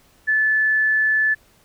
sine tone, 1739 Hz, A6, 21 cents flat, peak -15 dBFS, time 0.27-1.35 s, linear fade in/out 20 ms, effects pink hiss -56 dBFS RMS until 1.64 s

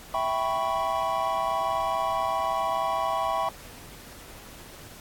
triangle chord, C# half-diminished seventh, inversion first, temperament equal, 659.3 / 784 / 987.8 / 1108.7 Hz, E5 / G5 / B5 / C#6, 0 / 0 / 0 / 0 cents, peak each -28 dBFS, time 0.14-3.49 s, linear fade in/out 2 ms, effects pink hiss -46 dBFS RMS until 5 s + AAC 64 kbps

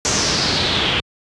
pink noise with low-pass filter sweep, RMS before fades -18 dBFS, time 0.05-1 s, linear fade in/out 0 ms, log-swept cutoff 6600 to 3000 Hz, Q 4, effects high-pass 80 Hz 12 dB/octave + resampled to 22050 Hz

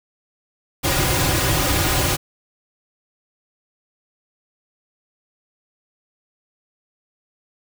pink noise with comb filter, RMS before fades -19 dBFS, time 0.83-2.17 s, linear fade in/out 20 ms, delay 4.5 ms, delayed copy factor -0.8, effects none

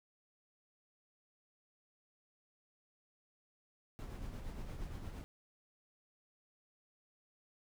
brown noise with tremolo, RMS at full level -43 dBFS, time 3.99-5.24 s, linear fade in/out 0 ms, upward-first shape sine, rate 8.6 Hz, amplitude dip 40%, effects none

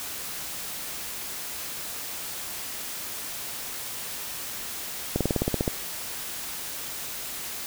slowing click train, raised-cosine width 2 ms, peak -10 dBFS, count 10, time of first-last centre 5.16-5.678 s, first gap 47 ms, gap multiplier 1.05, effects white hiss -35 dBFS RMS until 7.66 s

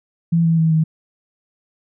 sine tone with pitch steps, 167.3 / 164.33 / 161.41 / 158.55 Hz, E3 / E3 / E3 / D#3, +26 / -5 / -36 / +33 cents, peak -12 dBFS, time 0.32-0.84 s, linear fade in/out 10 ms, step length 130 ms, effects none

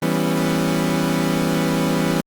30% pulse chord, C# half-diminished seventh, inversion first, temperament equal, 164.81 / 196 / 246.9 / 277.2 Hz, E3 / G3 / B3 / C#4, 0 / 0 / 0 / 0 cents, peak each -19 / -21 / -22 / -21 dBFS, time 0.02-2.21 s, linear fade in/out 5 ms, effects Opus 24 kbps

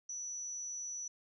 sine tone with amplitude modulation, 5920 Hz, F#8, in tune, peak -37 dBFS, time 0.09-1.08 s, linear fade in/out 5 ms, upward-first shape sine, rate 228 Hz, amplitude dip 50%, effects none

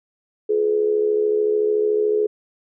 sine tone with amplitude modulation, 423.4 Hz, G#4, 33 cents sharp, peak -13 dBFS, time 0.49-2.27 s, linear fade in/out 10 ms, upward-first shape sine, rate 73.7 Hz, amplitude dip 65%, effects none

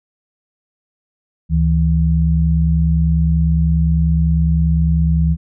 sine tone pair together, 72.25 / 162.2 Hz, D2 / E3, -28 / -28 cents, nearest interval octave + major second, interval 1400 cents, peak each -14 dBFS, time 1.49-5.37 s, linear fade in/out 50 ms, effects none

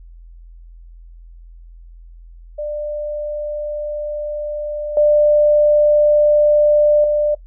sine tone with level steps, 595 Hz, D5, 22 cents sharp, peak -21 / -9 / -13 dBFS, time 2.58-7.35 s, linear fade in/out 10 ms, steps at 4.97 / 7.04 s, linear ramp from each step 2 ms, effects noise-tail reverb RT60 0.1 s tail -21 dB re dry + added 42 Hz sine -37 dBFS peak until 7.46 s

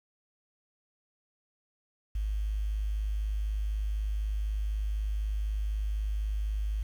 sine tone with quantisation, 52 Hz, G#1, 3 cents sharp, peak -28 dBFS, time 2.15-6.83 s, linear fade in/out 5 ms, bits 9, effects none

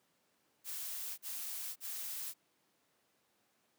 blue noise bursts, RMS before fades -42 dBFS, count 3, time 0.64-2.342 s, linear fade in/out 50 ms, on 540 ms, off 41 ms, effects pink hiss -75 dBFS RMS until 3.78 s + high-pass 200 Hz 12 dB/octave

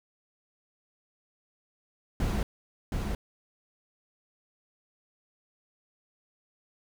brown noise with echo, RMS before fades -28 dBFS, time 2.2-2.43 s, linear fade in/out 2 ms, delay 720 ms, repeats 1, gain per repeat -3 dB, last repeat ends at 3.15 s, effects none

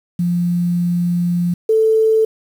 sine tone pair in turn, 174.61 / 440.9 Hz, F3 / A4, 0 / +4 cents, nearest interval octave + major third, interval 1604 cents, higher second, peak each -14 / -10 dBFS, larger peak second, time 0.19-1.54 / 1.69-2.25 s, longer first, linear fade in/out 5 ms, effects 7-bit

